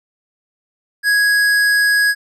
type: tone with hard clipping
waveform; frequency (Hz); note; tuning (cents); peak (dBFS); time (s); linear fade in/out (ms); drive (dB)
sine; 1661.2; G#6; 0; -13; 1.03-2.15; 50; 13
effects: none